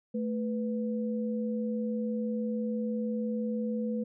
sine tone pair together, 220 / 493.9 Hz, A3 / B4, 0 / 0 cents, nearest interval octave + major second, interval 1400 cents, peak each -30 / -35 dBFS, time 0.14-4.04 s, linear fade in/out 10 ms, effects none

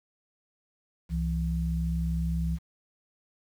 sine tone pair together, 66.38 / 166.2 Hz, C2 / E3, +26 / +15 cents, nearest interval octave + major third, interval 1589 cents, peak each -28 / -29 dBFS, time 1.09-2.59 s, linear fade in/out 50 ms, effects 9-bit

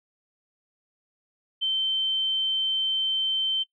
sine tone, 3100 Hz, G7, 20 cents flat, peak -22 dBFS, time 1.61-3.64 s, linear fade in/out 20 ms, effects noise-tail reverb RT60 0.1 s tail -20 dB re dry

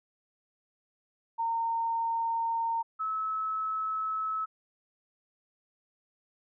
sine tone pair in turn, 917 / 1296.8 Hz, A#5 / E6, -29 / -29 cents, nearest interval tritone, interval 600 cents, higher second, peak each -27 / -29 dBFS, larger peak first, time 1.38-2.83 / 2.99-4.46 s, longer second, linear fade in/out 20 ms, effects none

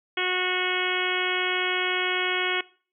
harmonic tone, 365.8 Hz, F#4, 20 cents flat, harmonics 1 / 2 / 3 / 4 / 5 / 6 / 7 / 8 / 9, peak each -30 / -35 / -35 / -32 / -33 / -29 / -34 / -33 / -33 dBFS, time 0.17-2.61 s, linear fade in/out 5 ms, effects noise-tail reverb RT60 0.4 s tail -20 dB re dry

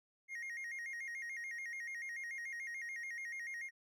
triangle tone with vibrato, 2000 Hz, B6, 21 cents sharp, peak -40 dBFS, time 0.28-3.71 s, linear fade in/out 50 ms, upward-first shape square, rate 6.9 Hz, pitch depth 110 cents each way, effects none

